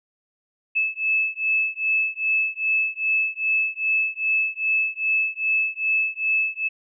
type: beating tone pair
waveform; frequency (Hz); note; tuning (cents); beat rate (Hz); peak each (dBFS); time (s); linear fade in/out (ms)
sine; 2608 / 2610.5; E7 / E7; -19 / -17; 2.5; -23; 0.75-6.69; 20
effects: none